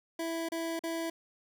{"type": "tone with dropouts", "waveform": "25% pulse", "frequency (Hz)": 330, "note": "E4", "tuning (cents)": 2, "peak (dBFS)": -29, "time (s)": [0.19, 1.1], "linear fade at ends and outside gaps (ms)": 5, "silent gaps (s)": [[0.488, 0.519], [0.793, 0.836]], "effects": []}